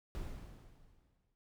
brown noise with exponential decay, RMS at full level -40 dBFS, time 0.15-1.35 s, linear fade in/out 0 ms, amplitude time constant 260 ms, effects none

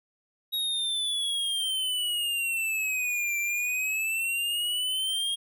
square exponential two-way sweep, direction down then up, 3802 to 2349 to 3264 Hz, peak -27 dBFS, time 0.52-5.36 s, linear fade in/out 20 ms, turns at 3.38 s, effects none

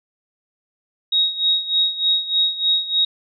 sine tone with tremolo, 3776 Hz, A#7, 22 cents sharp, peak -13 dBFS, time 1.12-3.05 s, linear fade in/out 5 ms, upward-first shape sine, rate 3.3 Hz, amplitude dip 80%, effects none

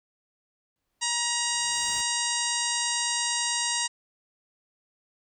pink noise with exponential growth, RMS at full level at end -44 dBFS, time 0.76-2.01 s, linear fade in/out 0 ms, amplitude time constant 270 ms
harmonic tone, 949 Hz, A#5, 31 cents sharp, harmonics 1 / 2 / 3 / 4 / 5 / 6 / 7 / 8 / 9, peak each -34 / -34 / -34 / -34 / -34 / -34 / -34 / -34 / -34 dBFS, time 1.01-3.88 s, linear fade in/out 20 ms
effects none

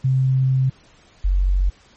sine tone pair in turn, 131.5 / 46.49 Hz, C3 / F#1, +9 / +9 cents, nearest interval octave + tritone, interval 1800 cents, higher first, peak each -14 dBFS, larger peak neither, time 0.04-0.7 / 1.24-1.7 s, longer first, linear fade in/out 10 ms, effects pink hiss -52 dBFS RMS until 1.96 s + MP3 32 kbps

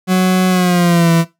40% pulse tone with pitch glide, 185 to 166.73 Hz, F#3 to E3, 0 to +20 cents, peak -8 dBFS, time 0.07-1.25 s, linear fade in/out 50 ms, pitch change -180 cents, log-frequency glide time 0.49-1.11 s, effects noise-tail reverb RT60 0.2 s tail -17 dB re dry

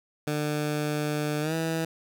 15% pulse tone with pitch glide, 150 to 162.63 Hz, D3 to E3, +37 to -23 cents, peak -20 dBFS, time 0.27-1.85 s, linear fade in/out 5 ms, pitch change +140 cents, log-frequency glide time 1.41-1.54 s, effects none

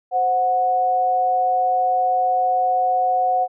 sine tone pair together, 520 / 735.4 Hz, C5 / F#5, -11 / -11 cents, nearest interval tritone, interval 600 cents, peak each -25 / -16 dBFS, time 0.11-3.48 s, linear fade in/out 50 ms, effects none

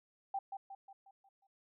sine tone with echo, 784 Hz, G5, in tune, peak -34 dBFS, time 0.34-0.39 s, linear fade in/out 5 ms, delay 180 ms, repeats 6, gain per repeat -6 dB, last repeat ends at 1.47 s, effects none

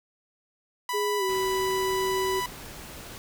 sawtooth tone, 989 Hz, B5, 2 cents sharp, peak -24 dBFS, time 0.89-2.46 s, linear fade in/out 2 ms
sine tone with pitch glide, 413.8 to 379.5 Hz, G#4 to F#4, -6 to +44 cents, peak -26 dBFS, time 0.93-2.41 s, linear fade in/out 20 ms, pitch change -150 cents, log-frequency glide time 1.18-1.23 s
pink noise, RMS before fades -42 dBFS, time 1.29-3.18 s, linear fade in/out 0 ms
effects none

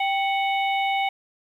harmonic tone with a mistuned harmonic, 740 Hz, F#5, in tune, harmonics 1 / 3 / 4 / 5, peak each -22 / -27 / -33 / -37 dBFS, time 0-1.09 s, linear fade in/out 5 ms, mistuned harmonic 1, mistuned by +100 cents, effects 9-bit

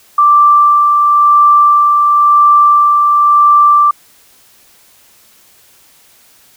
sine tone with tremolo, 1174.7 Hz, D6, in tune, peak -3 dBFS, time 0.18-3.91 s, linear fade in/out 5 ms, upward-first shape sine, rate 0.96 Hz, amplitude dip 30%, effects white hiss -46 dBFS RMS until 6.56 s

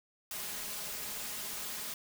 white noise with comb filter, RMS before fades -40 dBFS, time 0.31-1.94 s, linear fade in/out 2 ms, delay 4.8 ms, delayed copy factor +0.55, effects none

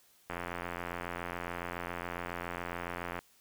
click train, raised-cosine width 0.5 ms, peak -22 dBFS, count 253, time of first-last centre 0.3-3.19 s, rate 87.2 Hz, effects white hiss -65 dBFS RMS until 3.4 s

